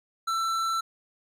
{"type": "tone with tanh clipping", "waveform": "sine", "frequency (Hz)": 1336, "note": "E6", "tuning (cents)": 23, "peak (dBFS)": -27, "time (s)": [0.27, 0.81], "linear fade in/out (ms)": 10, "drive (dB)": 15, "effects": []}